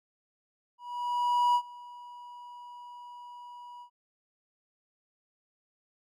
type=tone with ADSR envelope; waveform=triangle; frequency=971 Hz; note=B5; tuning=30 cents flat; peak=-19 dBFS; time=0.78-3.9 s; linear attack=770 ms; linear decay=68 ms; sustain=-23 dB; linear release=85 ms; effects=none